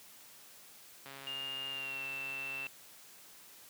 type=click train; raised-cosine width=0.3 ms; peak=-32 dBFS; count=221; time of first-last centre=1.06-2.666 s; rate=137 Hz
type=tone with pitch glide; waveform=sine; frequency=2822 to 2676 Hz; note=F7 to E7; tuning=+17 to +25 cents; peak=-38 dBFS; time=1.27-2.67 s; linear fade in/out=0 ms; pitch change=-92 cents; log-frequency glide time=1.7-2.06 s
effects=white hiss -56 dBFS RMS until 3.69 s + high-pass 100 Hz 12 dB/octave